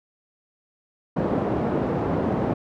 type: band-pass noise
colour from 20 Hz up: pink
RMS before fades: -24 dBFS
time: 1.16-2.54 s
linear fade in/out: 10 ms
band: 150 to 640 Hz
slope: 12 dB/octave
effects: none